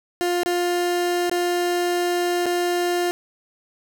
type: tone with dropouts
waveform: 30% pulse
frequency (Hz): 352.1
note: F4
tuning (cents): +14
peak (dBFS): -17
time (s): 0.21-3.11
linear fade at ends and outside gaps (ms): 0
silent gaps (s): 0.433-0.46 / 1.296-1.314 / 2.458-2.464
effects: none